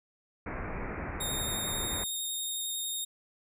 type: low-pass noise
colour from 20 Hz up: pink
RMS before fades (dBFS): -37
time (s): 0.46-2.04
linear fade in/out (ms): 5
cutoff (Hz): 2400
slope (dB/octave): 96
type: tone with vibrato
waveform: 15% pulse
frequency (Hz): 3700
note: A#7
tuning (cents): -14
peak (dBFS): -26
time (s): 1.2-3.05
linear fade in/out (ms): 10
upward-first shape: sine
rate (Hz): 11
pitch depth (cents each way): 13
effects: none